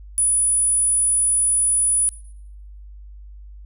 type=tone; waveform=sine; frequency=9860 Hz; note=D#9; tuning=17 cents flat; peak=-15 dBFS; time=0.18-2.09 s; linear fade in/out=0 ms; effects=noise-tail reverb RT60 0.8 s tail -22 dB re dry + added 50 Hz sine -37 dBFS peak until 3.65 s